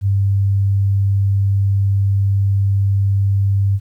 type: tone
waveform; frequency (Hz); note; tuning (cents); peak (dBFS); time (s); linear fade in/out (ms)
sine; 98.8; G2; +14; -12; 0.01-3.8; 50
effects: 9-bit